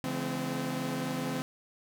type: tone cluster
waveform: sawtooth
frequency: 140.8 / 167.9 / 212.6 / 257.7 Hz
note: C#3 / E3 / G#3 / C4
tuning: +27 / +32 / +41 / -26 cents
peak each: -35 / -34 / -37 / -30 dBFS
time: 0.04-1.42 s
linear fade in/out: 0 ms
effects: none